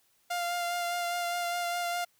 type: tone with vibrato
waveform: sawtooth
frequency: 698.5 Hz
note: F5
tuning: in tune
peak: -26 dBFS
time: 0.3-2.05 s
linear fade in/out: 10 ms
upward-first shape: sine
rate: 4.9 Hz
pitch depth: 16 cents each way
effects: white hiss -69 dBFS RMS until 2.19 s